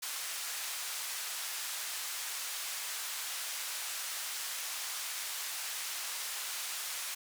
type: band-pass noise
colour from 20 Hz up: white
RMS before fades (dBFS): -39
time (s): 0.02-7.15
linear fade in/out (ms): 10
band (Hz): 950 to 11000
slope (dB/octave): 12
effects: none